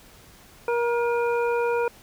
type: harmonic tone with a mistuned harmonic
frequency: 473.8 Hz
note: A#4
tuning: 28 cents sharp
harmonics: 1 / 2 / 3 / 5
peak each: -22 / -28 / -32 / -36 dBFS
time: 0.68-1.88 s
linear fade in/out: 2 ms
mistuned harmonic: 5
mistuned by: +41 cents
effects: pink hiss -51 dBFS RMS until 2.02 s

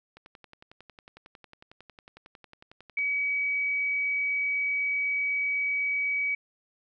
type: click train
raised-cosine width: 0.3 ms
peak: -32 dBFS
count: 32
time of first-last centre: 0.17-2.988 s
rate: 11 Hz
type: tone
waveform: sine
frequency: 2272 Hz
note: C#7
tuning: 42 cents sharp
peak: -25 dBFS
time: 2.97-6.35 s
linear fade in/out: 5 ms
effects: none

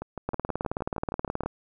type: two click trains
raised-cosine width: 1 ms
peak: -14 / -20 dBFS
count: 23 / 10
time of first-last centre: 0.29-1.46 / 0.02-1.435 s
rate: 18.8 / 6.36 Hz
effects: none

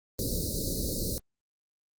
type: band-stop noise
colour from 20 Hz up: pink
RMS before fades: -31 dBFS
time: 0.19-1.18 s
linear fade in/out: 0 ms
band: 580 to 4000 Hz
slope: 96 dB/octave
effects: Opus 24 kbps

